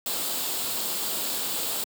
white noise with comb filter, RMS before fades -29 dBFS, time 0.06-1.84 s, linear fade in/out 2 ms, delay 0.25 ms, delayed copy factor +0.5, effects high-pass 200 Hz 12 dB/octave

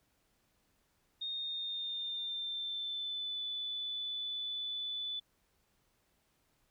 sine tone with pitch glide, 3689 to 3484 Hz, A#7 to A7, -19 to -18 cents, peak -36 dBFS, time 1.21-5.2 s, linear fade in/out 10 ms, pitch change -99 cents, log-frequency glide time 1.32-3.43 s, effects pink hiss -75 dBFS RMS until 6.7 s

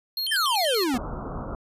square tone with vibrato, 3653 Hz, A#7, 36 cents flat, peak -26 dBFS, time 0.17-0.84 s, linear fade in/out 2 ms, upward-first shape square, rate 5.2 Hz, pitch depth 270 cents each way
square exponential sweep, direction down, 1843 to 228.7 Hz, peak -23 dBFS, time 0.31-0.98 s, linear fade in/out 10 ms
pink low-pass noise, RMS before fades -33 dBFS, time 0.94-1.55 s, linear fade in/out 0 ms, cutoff 1400 Hz, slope 96 dB/octave
effects resampled to 32000 Hz

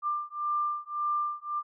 sine beating tone pair, 1189 / 1190.8 Hz, D6 / D6, +21 / +24 cents, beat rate 1.8 Hz, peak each -31 dBFS, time 0.02-1.63 s, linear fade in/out 50 ms, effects none

